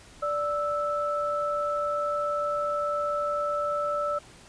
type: tone pair together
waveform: sine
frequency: 586 / 1316.4 Hz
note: D5 / E6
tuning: -4 / -3 cents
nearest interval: octave + major second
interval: 1401 cents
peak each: -28 dBFS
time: 0.22-4.19 s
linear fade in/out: 10 ms
effects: pink hiss -51 dBFS RMS until 4.48 s + resampled to 22050 Hz